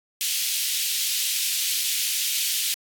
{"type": "high-pass noise", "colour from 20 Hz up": "pink", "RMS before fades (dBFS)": -25, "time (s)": [0.21, 2.74], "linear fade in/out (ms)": 0, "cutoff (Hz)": 2800, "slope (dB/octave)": 24, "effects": ["AAC 64 kbps"]}